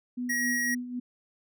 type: tone with tremolo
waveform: sine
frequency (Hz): 246.9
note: B3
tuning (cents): 0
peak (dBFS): -29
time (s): 0.17-1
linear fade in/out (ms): 10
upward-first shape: sine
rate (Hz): 3.9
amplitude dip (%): 60
type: tone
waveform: square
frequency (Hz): 1900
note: A#6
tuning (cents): +33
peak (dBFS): -27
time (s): 0.29-0.75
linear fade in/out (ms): 10
effects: none